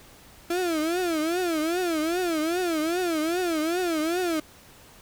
35% pulse tone with vibrato, 335.4 Hz, E4, 30 cents sharp, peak -22 dBFS, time 0.5-4.4 s, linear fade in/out 5 ms, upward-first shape triangle, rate 2.5 Hz, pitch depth 190 cents each way, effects pink hiss -51 dBFS RMS until 5.01 s

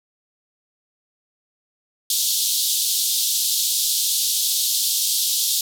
pink band-pass noise, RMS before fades -21 dBFS, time 2.1-5.61 s, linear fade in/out 2 ms, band 3400 to 16000 Hz, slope 48 dB/octave, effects none

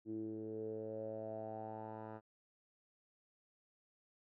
10% pulse tone with low-pass filter sweep, 109.4 Hz, A2, 9 cents flat, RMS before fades -45 dBFS, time 0.05-2.21 s, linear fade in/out 50 ms, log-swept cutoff 310 to 1100 Hz, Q 5.9, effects none

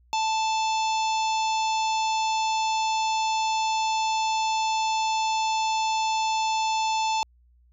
harmonic tone with a mistuned harmonic, 880 Hz, A5, in tune, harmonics 1 / 3 / 4 / 5 / 6 / 7 / 8, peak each -23 / -33 / -35 / -37 / -39 / -40 / -41 dBFS, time 0.13-7.23 s, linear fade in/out 0 ms, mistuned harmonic 5, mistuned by -30 cents, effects added 60 Hz sine -56 dBFS peak until 7.72 s

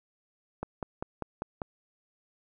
click train, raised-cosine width 1 ms, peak -19 dBFS, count 6, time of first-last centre 0.63-1.618 s, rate 5.06 Hz, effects none

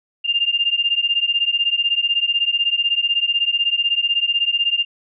sine beating tone pair, 2794 / 2810 Hz, F7 / F7, 0 / +10 cents, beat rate 16 Hz, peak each -19 dBFS, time 0.24-4.85 s, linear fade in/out 20 ms, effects none

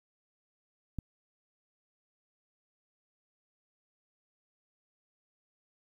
click, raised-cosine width 5 ms, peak -23 dBFS, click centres 0.987 s, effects 10-bit

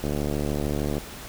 click train, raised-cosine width 2 ms, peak -14 dBFS, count 70, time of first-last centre 0.04-0.981 s, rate 73.3 Hz, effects added 60 Hz sine -49 dBFS peak until 1.28 s + pink hiss -40 dBFS RMS until 1.28 s

